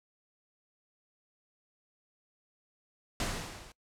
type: noise with level ramp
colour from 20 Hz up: pink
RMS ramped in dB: -31 to -53 dBFS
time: 3.2-3.72 s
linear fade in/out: 2 ms
effects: noise-tail reverb RT60 0.1 s tail -22 dB re dry + low-pass 9000 Hz 12 dB/octave